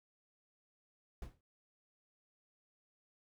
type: noise with exponential decay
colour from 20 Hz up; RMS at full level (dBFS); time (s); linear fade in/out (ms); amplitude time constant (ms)
brown; -42; 1.22-1.41; 2; 40
effects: none